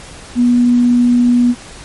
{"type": "tone", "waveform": "sine", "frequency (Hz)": 243, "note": "B3", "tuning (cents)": -28, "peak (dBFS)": -7, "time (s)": [0.35, 1.55], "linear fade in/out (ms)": 50, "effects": ["pink hiss -34 dBFS RMS until 1.84 s", "MP3 48 kbps"]}